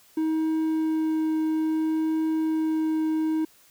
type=tone with vibrato; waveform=triangle; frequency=316.2 Hz; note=D#4; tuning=28 cents sharp; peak=-20 dBFS; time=0.17-3.45 s; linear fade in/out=5 ms; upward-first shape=triangle; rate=0.6 Hz; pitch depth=8 cents each way; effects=white hiss -57 dBFS RMS until 3.7 s